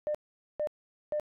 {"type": "tone bursts", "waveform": "sine", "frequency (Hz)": 600, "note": "D5", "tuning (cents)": 37, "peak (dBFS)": -27, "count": 3, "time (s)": [0.07, 1.198], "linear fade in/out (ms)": 0, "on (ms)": 76, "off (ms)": 450, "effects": ["tanh soft clip ceiling -23 dBFS"]}